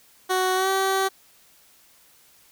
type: tone with pitch glide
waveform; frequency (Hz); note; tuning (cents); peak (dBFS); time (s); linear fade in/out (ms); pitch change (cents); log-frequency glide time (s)
15% pulse; 371.7 to 385; F#4 to G4; +8 to -31; -14; 0.29-1.09; 20; +61; 0.55-0.69
effects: white hiss -56 dBFS RMS until 2.51 s